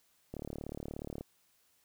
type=click train; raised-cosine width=2 ms; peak=-27 dBFS; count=33; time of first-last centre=0.34-1.21 s; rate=36.8 Hz; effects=white hiss -71 dBFS RMS until 1.84 s